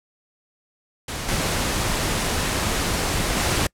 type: noise with level steps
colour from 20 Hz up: pink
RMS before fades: -29 / -23 / -21 dBFS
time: 1.08-3.67 s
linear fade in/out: 5 ms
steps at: 1.28 / 3.36 s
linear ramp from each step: 10 ms
effects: noise-tail reverb RT60 0.1 s tail -26 dB re dry + low-pass 11000 Hz 12 dB/octave